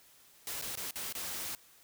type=noise with dropouts; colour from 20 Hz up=white; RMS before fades=-39 dBFS; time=0.47-1.55 s; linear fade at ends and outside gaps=1 ms; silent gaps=0.614-0.622 / 0.754-0.773 / 0.909-0.957 / 1.125-1.151 s; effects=white hiss -61 dBFS RMS until 1.83 s